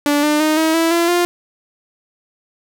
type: tone with pitch steps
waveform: sawtooth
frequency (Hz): 290.6 / 299.8 / 309.3 / 319.1 / 329.2 / 339.6 / 350.4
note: D4 / D4 / D#4 / D#4 / E4 / F4 / F4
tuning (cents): -18 / +36 / -10 / +44 / -2 / -48 / +6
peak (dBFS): -9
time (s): 0.06-1.25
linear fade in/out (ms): 0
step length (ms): 170
effects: none